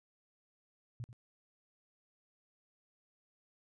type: tone with echo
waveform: sine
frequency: 118.9 Hz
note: A#2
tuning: 35 cents sharp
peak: -39 dBFS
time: 1-1.04 s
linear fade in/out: 0 ms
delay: 89 ms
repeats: 1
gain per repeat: -11 dB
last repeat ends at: 1.129 s
effects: resampled to 22050 Hz